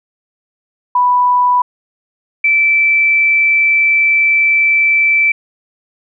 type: tone pair in turn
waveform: sine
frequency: 987.8 / 2325 Hz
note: B5 / D7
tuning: 0 / -18 cents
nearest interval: octave + minor third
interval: 1482 cents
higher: second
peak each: -8 / -8 dBFS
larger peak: neither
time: 0.95-1.62 / 2.44-5.32 s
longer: second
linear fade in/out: 5 ms
effects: none